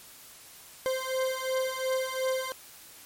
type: beating tone pair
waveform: 40% pulse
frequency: 520 / 522.8 Hz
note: C5 / C5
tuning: -11 / -1 cents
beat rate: 2.8 Hz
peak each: -30 dBFS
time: 0.86-2.52 s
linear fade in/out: 0 ms
effects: white hiss -50 dBFS RMS until 3.05 s + MP3 64 kbps